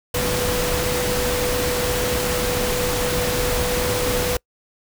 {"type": "tone in noise", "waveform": "sine", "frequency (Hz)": 493.9, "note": "B4", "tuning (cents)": 0, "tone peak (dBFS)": -23, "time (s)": [0.14, 4.37], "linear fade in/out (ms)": 5, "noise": "pink", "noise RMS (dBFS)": -23, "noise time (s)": [0.14, 4.37], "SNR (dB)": -3, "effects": ["noise-tail reverb RT60 0.1 s tail -26 dB re dry"]}